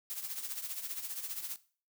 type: noise with tremolo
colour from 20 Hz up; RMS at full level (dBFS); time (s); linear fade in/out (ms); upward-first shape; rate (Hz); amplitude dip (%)
blue; -37; 0.1-1.56; 0; triangle; 15; 75
effects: noise-tail reverb RT60 0.4 s tail -17 dB re dry